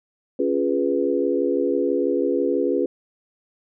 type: chord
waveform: sine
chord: C# dominant seventh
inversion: none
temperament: equal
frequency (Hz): 277.2 / 349.2 / 415.3 / 493.9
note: C#4 / E#4 / G#4 / B4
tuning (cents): 0 / 0 / 0 / 0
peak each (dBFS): -24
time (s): 0.39-2.86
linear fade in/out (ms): 5
effects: none